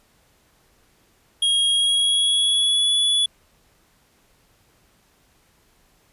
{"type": "tone with pitch glide", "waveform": "square", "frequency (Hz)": [3276, 3415], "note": ["G#7", "G#7"], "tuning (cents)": [-24, 48], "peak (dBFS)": -17, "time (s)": [1.42, 3.26], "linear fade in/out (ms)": 5, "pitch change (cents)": 72, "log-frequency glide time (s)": [1.7, 2.94], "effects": ["pink hiss -60 dBFS RMS until 6.12 s", "resampled to 32000 Hz"]}